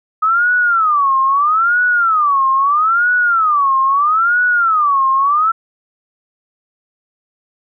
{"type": "tone with vibrato", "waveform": "sine", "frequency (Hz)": 1252, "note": "D#6", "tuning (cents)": 10, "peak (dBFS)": -10, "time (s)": [0.22, 5.52], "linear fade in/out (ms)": 10, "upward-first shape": "sine", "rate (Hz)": 0.77, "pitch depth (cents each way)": 280, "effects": []}